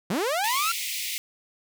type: linear sweep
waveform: sawtooth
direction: up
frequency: 155.56 to 1396.9 Hz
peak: -20 dBFS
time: 0.1-0.72 s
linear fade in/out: 5 ms
type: high-pass noise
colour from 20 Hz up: pink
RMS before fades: -31 dBFS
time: 0.44-1.18 s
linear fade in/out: 0 ms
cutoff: 2000 Hz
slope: 96 dB/octave
effects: none